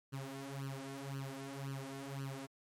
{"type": "tone with flanger", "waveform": "sawtooth", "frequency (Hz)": 136.6, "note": "C#3", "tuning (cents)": -25, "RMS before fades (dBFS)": -44, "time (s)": [0.12, 2.47], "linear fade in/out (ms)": 20, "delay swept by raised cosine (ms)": [0.67, 4.57], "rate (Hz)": 1.9, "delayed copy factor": 0.85, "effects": ["MP3 64 kbps"]}